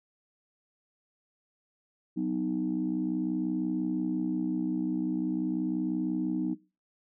sine chord, B major, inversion second, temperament equal with one note detuned, 185 / 250.7 / 311.1 Hz, F#3 / B3 / D#4, 0 / +26 / 0 cents, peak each -32 / -32 / -30 dBFS, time 2.16-6.55 s, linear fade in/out 20 ms, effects noise-tail reverb RT60 0.3 s tail -20 dB re dry + tanh soft clip ceiling -20 dBFS

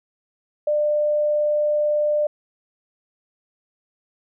sine tone, 597 Hz, D5, 28 cents sharp, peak -17 dBFS, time 0.67-2.27 s, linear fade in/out 5 ms, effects none

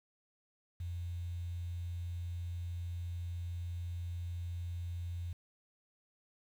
sine tone with quantisation, 86.9 Hz, F2, 8 cents flat, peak -37 dBFS, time 0.8-5.33 s, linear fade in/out 5 ms, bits 10, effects none

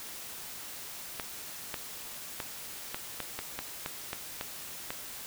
clicks, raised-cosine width 0.3 ms, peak -18 dBFS, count 11, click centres 1.198 / 1.742 / 2.402 / 2.945 / 3.203 / 3.39 / 3.59 / 3.861 / 4.131 / 4.411 / 4.905 s, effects white hiss -43 dBFS RMS until 5.26 s

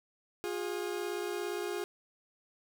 40% pulse tone pair together, 354.4 / 411.8 Hz, F4 / G#4, +25 / -15 cents, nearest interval minor third, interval 260 cents, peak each -36 / -36 dBFS, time 0.44-1.84 s, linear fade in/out 0 ms, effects none

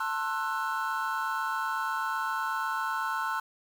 triangle chord, F# half-diminished seventh, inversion first, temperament just, 888 / 1065.6 / 1332 / 1480 Hz, A5 / C6 / E6 / F#6, +16 / +31 / +18 / 0 cents, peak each -32 dBFS, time 0-3.4 s, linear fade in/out 5 ms, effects tanh soft clip ceiling -17 dBFS + 8-bit

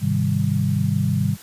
sine chord, Ab major seventh, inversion none, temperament equal, 103.83 / 130.81 / 155.56 / 196 Hz, Ab2 / C3 / Eb3 / G3, 0 / 0 / 0 / 0 cents, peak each -23 dBFS, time 0-1.37 s, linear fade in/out 50 ms, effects white hiss -43 dBFS RMS until 1.42 s + resampled to 32000 Hz

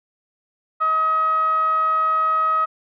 10% pulse tone with low-pass filter, 635 Hz, D#5, 35 cents sharp, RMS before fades -19 dBFS, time 0.8-2.66 s, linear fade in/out 20 ms, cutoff 1300 Hz, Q 9.5, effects none

